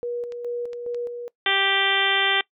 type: tone with tremolo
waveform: sine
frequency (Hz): 480.6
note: B4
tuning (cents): -47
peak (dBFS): -25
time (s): 0.03-1.28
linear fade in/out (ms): 0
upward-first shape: square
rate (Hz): 2.4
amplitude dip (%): 45
type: clicks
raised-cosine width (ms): 0.2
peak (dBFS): -27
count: 3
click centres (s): 0.322 / 0.732 / 0.946
type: harmonic tone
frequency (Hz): 392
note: G4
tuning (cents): 0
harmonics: 1 / 2 / 3 / 4 / 5 / 6 / 7 / 8 / 9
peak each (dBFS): -30 / -28 / -30 / -27 / -24 / -29 / -30 / -24 / -27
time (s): 1.46-2.41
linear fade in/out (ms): 2
effects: noise-tail reverb RT60 0.1 s tail -22 dB re dry